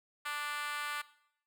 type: tone with high-pass filter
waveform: 5% pulse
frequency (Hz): 293.7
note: D4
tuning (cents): 0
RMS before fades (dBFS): -38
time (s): 0.25-1.02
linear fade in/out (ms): 10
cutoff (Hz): 1200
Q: 2.6
effects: noise-tail reverb RT60 0.7 s tail -18 dB re dry